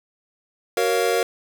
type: chord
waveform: square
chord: Gb major seventh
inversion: none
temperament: equal with one note detuned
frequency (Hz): 374.5 / 466.2 / 554.4 / 698.5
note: Gb4 / Bb4 / Db5 / F5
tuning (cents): +21 / 0 / 0 / 0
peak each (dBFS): -26 / -22 / -27 / -26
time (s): 0.77-1.23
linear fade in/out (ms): 2
effects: none